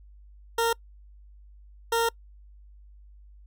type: tone bursts at uneven times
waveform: 20% pulse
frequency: 461.3 Hz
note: A#4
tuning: 18 cents flat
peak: -17 dBFS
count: 2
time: 0.58-0.73 / 1.92-2.09 s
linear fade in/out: 5 ms
effects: noise-tail reverb RT60 0.1 s tail -26 dB re dry + added 50 Hz sine -48 dBFS peak until 3.46 s